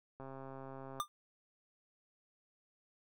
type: click train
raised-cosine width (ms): 1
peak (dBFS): -35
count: 108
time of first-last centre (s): 0.2-0.999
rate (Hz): 134
type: tone with exponential decay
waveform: square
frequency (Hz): 1197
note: D6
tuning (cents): +33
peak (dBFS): -30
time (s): 1-1.08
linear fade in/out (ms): 0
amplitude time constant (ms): 17
effects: none